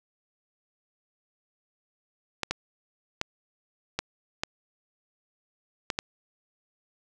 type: clicks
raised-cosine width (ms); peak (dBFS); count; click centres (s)
0.2; -10; 7; 2.433 / 2.51 / 3.214 / 3.99 / 4.435 / 5.902 / 5.989
effects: none